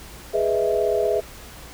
sine chord, E major seventh, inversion first, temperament equal, 415.3 / 493.9 / 622.3 / 659.3 Hz, G#4 / B4 / D#5 / E5, 0 / 0 / 0 / 0 cents, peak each -22 / -25 / -27 / -23 dBFS, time 0.33-1.21 s, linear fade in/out 20 ms, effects added 60 Hz sine -45 dBFS peak until 1.73 s + pink hiss -42 dBFS RMS until 1.73 s

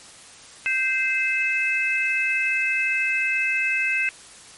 harmonic tone, 520 Hz, C5, 11 cents flat, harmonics 3 / 4 / 5, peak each -27 / -25 / -22 dBFS, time 0.66-4.09 s, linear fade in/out 0 ms, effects white hiss -45 dBFS RMS until 4.57 s + MP3 48 kbps

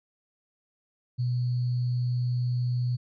sine tone with sample-and-hold, 123.2 Hz, B2, 4 cents flat, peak -24 dBFS, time 1.18-2.97 s, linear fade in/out 20 ms, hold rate 4410 Hz, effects resampled to 11025 Hz

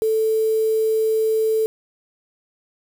sine tone with quantisation, 440 Hz, A4, in tune, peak -16 dBFS, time 0.02-1.66 s, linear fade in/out 0 ms, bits 6, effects none

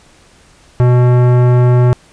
sine tone with tanh clipping, 123.5 Hz, B2, in tune, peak -8 dBFS, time 0.8-1.93 s, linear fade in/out 0 ms, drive 18 dB, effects pink hiss -46 dBFS RMS until 2.12 s + resampled to 22050 Hz

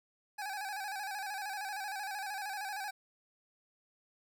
25% pulse tone with vibrato, 803 Hz, G5, 41 cents sharp, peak -34 dBFS, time 0.38-2.91 s, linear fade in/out 10 ms, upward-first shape square, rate 13 Hz, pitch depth 70 cents each way, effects none

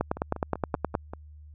two click trains, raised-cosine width 1 ms, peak -22 / -11 dBFS, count 6 / 10, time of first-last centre 0.17-1.135 / 0.01-0.951 s, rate 5.18 / 9.56 Hz, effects added 75 Hz sine -45 dBFS peak until 1.54 s

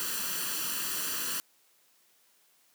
white noise with comb filter, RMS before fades -33 dBFS, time 0-1.4 s, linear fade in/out 0 ms, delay 0.68 ms, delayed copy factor +0.7, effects white hiss -66 dBFS RMS until 2.74 s + high-pass 200 Hz 12 dB/octave

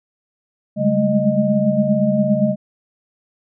sine tone cluster, 140.7 / 197.2 / 206.8 / 214.5 / 617 Hz, C#3 / G3 / G#3 / A3 / D#5, +26 / +11 / -7 / -44 / -15 cents, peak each -23 / -20 / -21 / -19 / -19 dBFS, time 0.76-2.56 s, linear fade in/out 50 ms, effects none

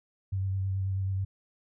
sine tone with vibrato, 96 Hz, G2, 36 cents flat, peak -27 dBFS, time 0.32-1.25 s, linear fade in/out 10 ms, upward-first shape sine, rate 9.3 Hz, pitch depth 21 cents each way, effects none

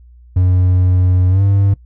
triangle tone with pitch glide, 91.3 to 98.99 Hz, F#2 to G2, -23 to +17 cents, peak -7 dBFS, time 0.36-1.74 s, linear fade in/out 5 ms, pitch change +140 cents, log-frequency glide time 1.29-1.42 s, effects noise-tail reverb RT60 0.1 s tail -21 dB re dry + added 60 Hz sine -39 dBFS peak until 1.85 s

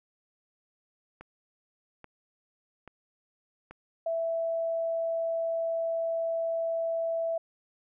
click train, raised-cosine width 0.5 ms, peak -30 dBFS, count 4, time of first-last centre 1.21-3.71 s, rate 1.2 Hz
sine tone, 661 Hz, E5, 5 cents sharp, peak -27 dBFS, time 4.06-7.38 s, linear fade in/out 5 ms
effects none

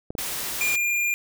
clicks, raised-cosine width 2 ms, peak -18 dBFS, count 2, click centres 0.105 / 0.152 s
white noise, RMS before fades -30 dBFS, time 0.18-0.76 s, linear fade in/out 5 ms
square tone, 2405 Hz, D7, 41 cents sharp, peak -22 dBFS, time 0.61-1.14 s, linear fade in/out 0 ms
effects none

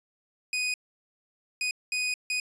sawtooth tone bursts at uneven times, 2489 Hz, D#7, in tune, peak -23 dBFS, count 4, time 0.53-0.74 / 1.61-1.71 / 1.92-2.14 / 2.3-2.4 s, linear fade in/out 2 ms, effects resampled to 22050 Hz

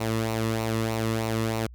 sawtooth tone with flanger, 112.1 Hz, A2, 33 cents sharp, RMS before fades -27 dBFS, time 0-1.67 s, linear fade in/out 10 ms, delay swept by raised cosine 0.6 to 1.33 ms, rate 3.2 Hz, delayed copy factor -0.55, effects added 60 Hz sine -42 dBFS peak until 1.74 s

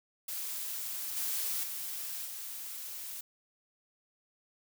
blue noise with level steps, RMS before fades -38 / -34 / -39 / -42 dBFS, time 0.28-3.21 s, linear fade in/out 5 ms, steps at 1.16 / 1.63 / 2.25 s, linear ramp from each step 10 ms, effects none

